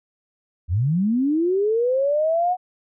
sine linear sweep, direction up, 74.2 to 741 Hz, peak -17 dBFS, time 0.68-2.57 s, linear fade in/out 50 ms, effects none

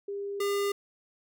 sine / square tone pair in turn, 401.3 / 402.8 Hz, G4 / G4, +41 / +47 cents, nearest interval unison, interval 6 cents, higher second, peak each -32 / -27 dBFS, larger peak second, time 0.08-0.4 / 0.4-0.72 s, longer neither, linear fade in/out 5 ms, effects none

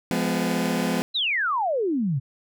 sawtooth chord, F diminished, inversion none, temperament just, 174.61 / 209.5 / 251.4 Hz, F3 / Ab3 / Cb4, 0 / +15 / +31 cents, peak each -23 / -23 / -22 dBFS, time 0.11-1.02 s, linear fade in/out 0 ms
sine exponential sweep, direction down, 4122 to 123.47 Hz, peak -21 dBFS, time 1.14-2.2 s, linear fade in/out 20 ms
effects none

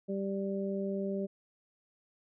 harmonic tone, 196.1 Hz, G3, 1 cent sharp, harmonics 1 / 2 / 3, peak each -34 / -36 / -39 dBFS, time 0.08-1.27 s, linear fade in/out 20 ms, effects none

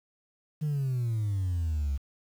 sine exponential sweep, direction down, 155.56 to 67.1 Hz, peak -24 dBFS, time 0.61-1.98 s, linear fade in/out 20 ms, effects tanh soft clip ceiling -25 dBFS + 9-bit

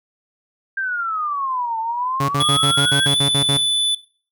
sine exponential two-way sweep, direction down then up, 1599 to 887 to 1599 Hz, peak -20 dBFS, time 0.77-3.07 s, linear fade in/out 5 ms, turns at 1.79 s
sawtooth tone bursts, 140.3 Hz, C#3, 21 cents sharp, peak -14 dBFS, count 10, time 2.2-3.572 s, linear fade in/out 5 ms, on 85 ms, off 58 ms
square tone with pitch glide, 3372 to 3487 Hz, G#7 to A7, +26 to -16 cents, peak -16 dBFS, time 2.4-3.95 s, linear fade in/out 5 ms, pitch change +58 cents, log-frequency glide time 3.07-3.17 s
effects noise-tail reverb RT60 0.4 s tail -17 dB re dry

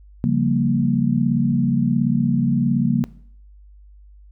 sine chord, G half-diminished seventh, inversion second, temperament equal, 138.59 / 174.61 / 196 / 233.1 Hz, Db3 / F3 / G3 / Bb3, 0 / 0 / 0 / 0 cents, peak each -21 / -23 / -24 / -19 dBFS, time 0.24-3.04 s, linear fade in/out 0 ms, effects noise-tail reverb RT60 0.6 s tail -20 dB re dry + added 50 Hz sine -43 dBFS peak until 4.31 s

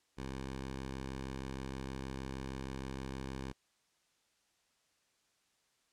10% pulse tone, 66.4 Hz, C2, 26 cents sharp, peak -32 dBFS, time 0.17-3.53 s, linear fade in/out 20 ms, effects white hiss -75 dBFS RMS until 5.92 s + low-pass 8000 Hz 12 dB/octave

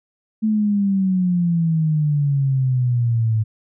sine exponential sweep, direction down, 220 to 108.3 Hz, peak -15 dBFS, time 0.42-3.44 s, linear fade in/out 20 ms, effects none

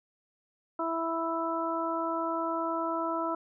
harmonic tone, 329.6 Hz, E4, in tune, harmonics 1 / 2 / 3 / 4, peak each -34 / -34 / -34 / -34 dBFS, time 0.79-3.35 s, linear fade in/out 5 ms, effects none

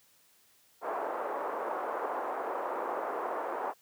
white band-pass noise, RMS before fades -35 dBFS, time 0.81-3.74 s, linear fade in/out 50 ms, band 380 to 1100 Hz, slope 24 dB/octave, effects white hiss -65 dBFS RMS until 3.81 s + high-pass 60 Hz 12 dB/octave

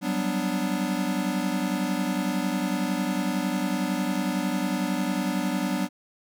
square chord, G major seventh, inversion third, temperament equal, 185 / 196 / 246.9 / 293.7 Hz, F#3 / G3 / B3 / D4, 0 / 0 / 0 / 0 cents, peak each -31 dBFS, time 0.01-5.89 s, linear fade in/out 50 ms, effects none

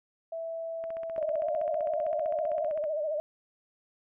sine tone with pitch glide, 658 to 693.1 Hz, E5 to F5, -3 to -13 cents, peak -33 dBFS, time 0.32-2.69 s, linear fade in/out 5 ms, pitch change +90 cents, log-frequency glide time 1.38-1.45 s
click train, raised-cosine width 0.5 ms, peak -32 dBFS, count 32, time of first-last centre 0.84-2.84 s, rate 15.5 Hz
sine tone with vibrato, 612 Hz, D#5, 29 cents flat, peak -28 dBFS, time 1.18-3.2 s, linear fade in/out 0 ms, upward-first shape sine, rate 14 Hz, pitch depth 87 cents each way
effects none

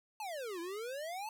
square exponential two-way sweep, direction down then up, 895 to 329.6 to 895 Hz, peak -40 dBFS, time 0.2-1.29 s, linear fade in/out 2 ms, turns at 0.6 s, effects none

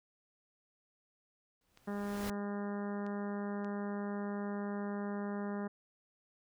pink noise with exponential growth, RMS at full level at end -41 dBFS, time 1.61-2.3 s, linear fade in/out 2 ms, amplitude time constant 150 ms
clicks, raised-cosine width 0.2 ms, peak -39 dBFS, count 4, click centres 1.774 / 2.253 / 3.065 / 3.646 s
harmonic tone, 203.2 Hz, G#3, 38 cents flat, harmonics 1 / 2 / 3 / 4 / 5 / 6 / 7 / 8 / 9, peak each -37 / -43 / -47 / -49 / -51 / -53 / -54 / -55 / -56 dBFS, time 1.87-5.68 s, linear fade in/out 10 ms
effects none

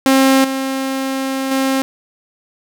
sawtooth tone with level steps, 267.2 Hz, C4, 36 cents sharp, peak -5 / -14 / -10 dBFS, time 0.06-1.82 s, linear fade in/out 0 ms, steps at 0.44 / 1.51 s, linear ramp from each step 5 ms, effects none

